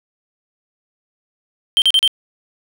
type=tone bursts; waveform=triangle; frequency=3136 Hz; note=G7; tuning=in tune; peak=-8 dBFS; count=4; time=1.77-2.077 s; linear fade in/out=0 ms; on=49 ms; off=37 ms; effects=none